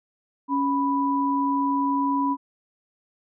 sine tone pair together, 278 / 987.8 Hz, C#4 / B5, +5 / 0 cents, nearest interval octave + minor seventh, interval 2195 cents, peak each -23 dBFS, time 0.48-2.37 s, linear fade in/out 50 ms, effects none

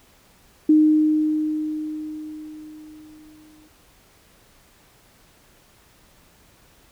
sine tone with exponential decay, 307.7 Hz, D#4, 19 cents flat, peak -10 dBFS, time 0.69-3.68 s, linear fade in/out 5 ms, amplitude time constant 650 ms, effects pink hiss -55 dBFS RMS until 6.91 s

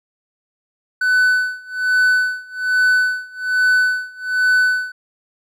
triangle tone with tremolo, 1500 Hz, F#6, 23 cents sharp, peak -9 dBFS, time 1.01-4.92 s, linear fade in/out 5 ms, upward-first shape sine, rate 1.2 Hz, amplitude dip 95%, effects none

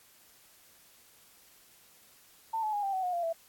sine tone with pitch steps, 897 / 859 / 822.6 / 787.7 / 754.3 / 722.3 / 691.7 / 662.4 Hz, A5 / A5 / G#5 / G5 / F#5 / F#5 / F5 / E5, +33 / -42 / -17 / +8 / +33 / -42 / -17 / +8 cents, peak -29 dBFS, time 2.53-3.33 s, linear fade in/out 10 ms, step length 100 ms, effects white hiss -60 dBFS RMS until 3.48 s + AAC 64 kbps

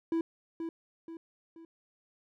triangle tone with echo, 329.6 Hz, E4, in tune, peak -25 dBFS, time 0.12-0.21 s, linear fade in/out 2 ms, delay 480 ms, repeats 3, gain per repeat -7 dB, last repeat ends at 1.65 s, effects none

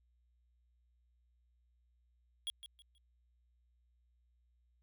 square tone with echo, 3322 Hz, G#7, in tune, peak -37 dBFS, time 2.47-2.5 s, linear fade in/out 0 ms, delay 160 ms, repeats 3, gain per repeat -11 dB, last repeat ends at 2.98 s, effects added 60 Hz sine -70 dBFS peak until 4.82 s

